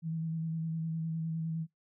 sine tone with vibrato, 162.1 Hz, E3, 29 cents flat, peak -32 dBFS, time 0.02-1.67 s, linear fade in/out 50 ms, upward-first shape square, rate 9.8 Hz, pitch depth 18 cents each way, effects noise-tail reverb RT60 0.2 s tail -26 dB re dry

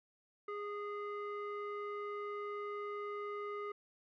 square tone with low-pass filter, 412.1 Hz, G#4, 13 cents flat, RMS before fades -42 dBFS, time 0.48-3.72 s, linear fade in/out 5 ms, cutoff 1600 Hz, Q 6.6, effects none

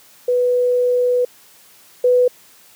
sine tone pair in turn, 493.9 / 496.2 Hz, B4 / B4, 0 / +8 cents, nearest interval unison, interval 8 cents, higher second, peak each -13 / -10 dBFS, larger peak second, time 0.28-1.25 / 2.04-2.28 s, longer first, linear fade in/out 5 ms, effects white hiss -48 dBFS RMS until 2.75 s + high-pass 100 Hz 12 dB/octave

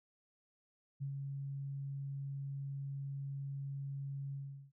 sine tone with ADSR envelope, 138.59 Hz, C#3, in tune, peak -36 dBFS, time 1-4.72 s, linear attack 23 ms, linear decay 93 ms, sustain -3 dB, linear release 390 ms, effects none

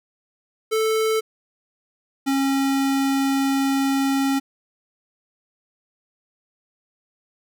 square tone pair in turn, 440 / 272.5 Hz, A4 / C#4, 0 / -29 cents, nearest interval minor sixth, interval 829 cents, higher first, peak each -19 dBFS, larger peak neither, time 0.71-1.21 / 2.26-4.4 s, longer second, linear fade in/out 20 ms, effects none

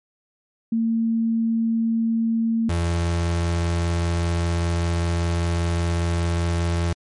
sine / 35% pulse tone pair in turn, 227.1 / 85.07 Hz, A#3 / F2, -45 / -45 cents, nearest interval octave + perfect fourth, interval 1700 cents, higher first, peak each -18 dBFS, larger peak neither, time 0.72-2.69 / 2.69-6.93 s, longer second, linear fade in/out 5 ms, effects MP3 48 kbps

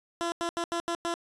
15% pulse tone bursts at uneven times, 340 Hz, F4, 46 cents flat, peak -22 dBFS, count 6, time 0.21-0.32 / 0.41-0.49 / 0.57-0.64 / 0.72-0.8 / 0.88-0.95 / 1.05-1.14 s, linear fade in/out 0 ms, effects resampled to 22050 Hz

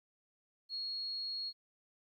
sine tone, 4307 Hz, C8, 49 cents sharp, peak -37 dBFS, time 0.69-1.53 s, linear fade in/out 50 ms, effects 13-bit

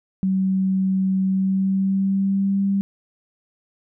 sine tone with pitch glide, 190 to 197.04 Hz, F#3 to G3, +46 to +9 cents, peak -17 dBFS, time 0.23-2.81 s, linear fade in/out 0 ms, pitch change +63 cents, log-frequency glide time 1.23-2.63 s, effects none

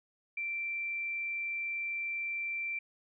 sine tone, 2349 Hz, D7, in tune, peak -33 dBFS, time 0.37-2.79 s, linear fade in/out 5 ms, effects none

